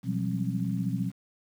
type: tone cluster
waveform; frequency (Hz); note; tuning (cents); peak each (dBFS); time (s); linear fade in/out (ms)
sine; 122.9 / 173.1 / 188.4 / 201.5 / 266.9; B2 / F3 / F#3 / G3 / C4; -8 / -15 / +32 / +48 / +35; -32 / -33 / -31 / -37 / -36; 0.03-1.12; 50
effects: 9-bit